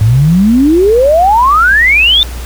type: exponential sweep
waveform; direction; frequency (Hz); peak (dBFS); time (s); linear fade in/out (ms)
sine; up; 102.5 to 3650; -4; 0.01-2.23; 0
effects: added 60 Hz sine -19 dBFS peak until 2.45 s + pink hiss -29 dBFS RMS until 2.45 s